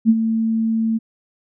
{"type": "tone with ADSR envelope", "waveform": "sine", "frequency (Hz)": 224.1, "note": "A3", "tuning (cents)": 32, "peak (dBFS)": -7, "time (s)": [0.05, 0.99], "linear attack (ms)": 44, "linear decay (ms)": 46, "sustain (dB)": -9, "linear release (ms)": 24, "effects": []}